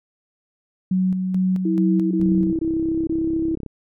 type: tone with tremolo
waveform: sine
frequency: 186 Hz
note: F#3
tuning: 9 cents sharp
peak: -16 dBFS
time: 0.91-2.52 s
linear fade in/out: 5 ms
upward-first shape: square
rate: 2.3 Hz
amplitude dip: 40%
type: tone bursts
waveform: sine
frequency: 325.2 Hz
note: E4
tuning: 23 cents flat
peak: -19 dBFS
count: 4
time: 1.65-3.553 s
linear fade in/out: 5 ms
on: 460 ms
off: 21 ms
type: click train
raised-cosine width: 3 ms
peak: -20 dBFS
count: 50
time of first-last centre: 2.2-3.663 s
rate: 33.5 Hz
effects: none